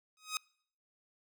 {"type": "tone with exponential growth", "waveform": "10% pulse", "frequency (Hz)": 1259, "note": "D#6", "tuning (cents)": 20, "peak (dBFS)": -22, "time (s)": [0.17, 0.37], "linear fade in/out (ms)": 1, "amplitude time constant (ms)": 42, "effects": ["noise-tail reverb RT60 0.6 s tail -26 dB re dry"]}